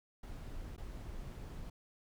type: noise with dropouts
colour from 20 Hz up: brown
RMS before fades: -45 dBFS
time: 0.23-1.7 s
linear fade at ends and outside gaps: 5 ms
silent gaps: 0.765-0.778 s
effects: none